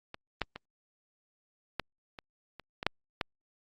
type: clicks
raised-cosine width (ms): 0.3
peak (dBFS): -25 / -13 / -24 / -15 / -27 / -29 / -20 / -8 / -13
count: 9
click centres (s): 0.144 / 0.417 / 0.56 / 1.797 / 2.188 / 2.597 / 2.829 / 2.866 / 3.212
effects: Opus 48 kbps